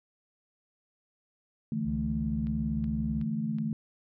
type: chord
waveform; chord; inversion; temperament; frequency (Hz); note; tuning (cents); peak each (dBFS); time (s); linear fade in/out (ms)
sine; D suspended second; none; equal; 146.83 / 164.81 / 220; D3 / E3 / A3; 0 / 0 / 0; -36 / -35 / -30; 1.72-3.73; 2
type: tone with vibrato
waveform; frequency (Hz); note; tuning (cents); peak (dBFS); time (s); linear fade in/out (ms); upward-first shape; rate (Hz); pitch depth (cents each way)
triangle; 69.3; C#2; 0; -33; 1.84-3.25; 50; sine; 8.4; 12
type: click train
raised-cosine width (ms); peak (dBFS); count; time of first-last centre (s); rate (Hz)
0.3; -37; 4; 2.47-3.585; 2.69
effects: none